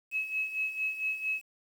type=tone with tremolo; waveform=sine; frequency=2574 Hz; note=E7; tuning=42 cents flat; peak=-27 dBFS; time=0.11-1.42 s; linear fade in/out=50 ms; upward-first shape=sine; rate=4.4 Hz; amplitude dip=70%; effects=9-bit